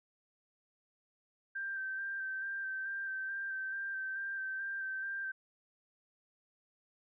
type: tone with vibrato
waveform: sine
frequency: 1568 Hz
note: G6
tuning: in tune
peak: -36 dBFS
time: 1.55-5.32 s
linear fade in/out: 10 ms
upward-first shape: square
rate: 2.3 Hz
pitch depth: 18 cents each way
effects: none